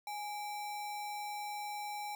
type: tone with sample-and-hold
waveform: sine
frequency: 830.6 Hz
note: G#5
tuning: in tune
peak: -38 dBFS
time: 0.07-2.15 s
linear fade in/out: 2 ms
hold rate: 3150 Hz
effects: none